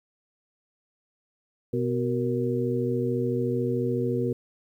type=harmonic tone with a mistuned harmonic; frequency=124.4 Hz; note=B2; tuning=13 cents sharp; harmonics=1 / 2 / 3 / 4; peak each=-29 / -29 / -29 / -29 dBFS; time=1.73-4.33 s; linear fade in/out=5 ms; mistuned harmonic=4; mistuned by=-110 cents; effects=10-bit